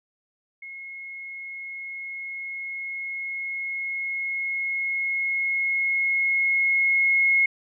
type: tone with level ramp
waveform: sine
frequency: 2166 Hz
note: C#7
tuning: 41 cents flat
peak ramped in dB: -36 to -16 dBFS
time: 0.62-7.46 s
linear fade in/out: 5 ms
effects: none